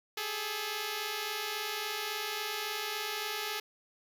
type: tone pair together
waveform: 5% pulse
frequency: 405.8 / 429.4 Hz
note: G#4 / A4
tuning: -40 / -42 cents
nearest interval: minor second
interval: 98 cents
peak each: -28 / -24 dBFS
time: 0.17-3.6 s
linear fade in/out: 5 ms
effects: none